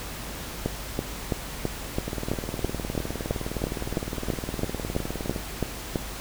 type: two click trains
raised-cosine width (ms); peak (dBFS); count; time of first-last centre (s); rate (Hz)
2; -17 / -11; 65 / 17; 2.08-5.362 / 0.66-5.958; 19.5 / 3.02
effects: added 50 Hz sine -39 dBFS peak until 6.2 s + pink hiss -37 dBFS RMS until 6.2 s